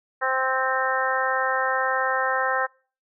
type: harmonic tone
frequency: 261.6 Hz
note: C4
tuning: in tune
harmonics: 2 / 3 / 4 / 5 / 6 / 7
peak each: -28 / -28 / -28 / -28 / -28 / -28 dBFS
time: 0.21-2.67 s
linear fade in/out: 20 ms
effects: noise-tail reverb RT60 0.4 s tail -25 dB re dry